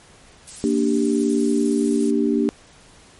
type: noise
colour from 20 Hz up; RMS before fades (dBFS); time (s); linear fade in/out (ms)
violet; -31; 0.47-2.11; 10
type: chord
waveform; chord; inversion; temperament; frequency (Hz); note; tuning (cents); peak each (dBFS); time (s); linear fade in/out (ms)
sine; G minor; first; equal; 233.1 / 293.7 / 392; Bb3 / D4 / G4; 0 / 0 / 0; -20 / -20 / -22; 0.64-2.49; 0
effects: pink hiss -49 dBFS RMS until 3.19 s + MP3 48 kbps